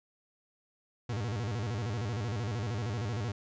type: tone with vibrato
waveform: 40% pulse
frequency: 110 Hz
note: A2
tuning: in tune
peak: -31 dBFS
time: 1.09-3.32 s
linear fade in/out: 5 ms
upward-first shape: square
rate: 13 Hz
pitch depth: 160 cents each way
effects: resampled to 16000 Hz + 12-bit